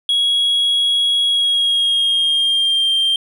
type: tone with pitch glide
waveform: triangle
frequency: 3322 to 3172 Hz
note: G#7 to G7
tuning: 0 to +20 cents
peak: -11 dBFS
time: 0.09-3.16 s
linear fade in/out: 2 ms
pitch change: -80 cents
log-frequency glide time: 1.25-2.92 s
effects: tanh soft clip ceiling -7 dBFS